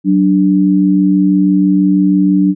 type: tone pair together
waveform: sine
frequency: 187.54 / 293.7 Hz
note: F#3 / D4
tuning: +24 / 0 cents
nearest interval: minor sixth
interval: 776 cents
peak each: -10 dBFS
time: 0.04-2.55 s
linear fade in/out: 50 ms
effects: none